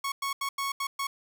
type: tone bursts at uneven times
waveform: sawtooth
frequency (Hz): 1105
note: C#6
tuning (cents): -6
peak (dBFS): -25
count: 6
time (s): 0.04-0.12 / 0.22-0.33 / 0.41-0.49 / 0.58-0.72 / 0.8-0.87 / 0.99-1.07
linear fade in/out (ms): 5
effects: none